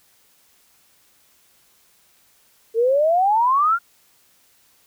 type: exponential sweep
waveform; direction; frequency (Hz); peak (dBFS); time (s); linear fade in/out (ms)
sine; up; 440 to 1429; -14; 2.74-3.79; 50
effects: white hiss -58 dBFS RMS until 4.86 s